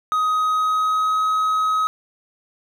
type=tone with pitch glide; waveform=triangle; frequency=1256 to 1270.6 Hz; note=D#6 to D#6; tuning=+16 to +36 cents; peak=-15 dBFS; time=0.12-1.87 s; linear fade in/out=0 ms; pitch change=+20 cents; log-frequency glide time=0.27-1.23 s; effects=none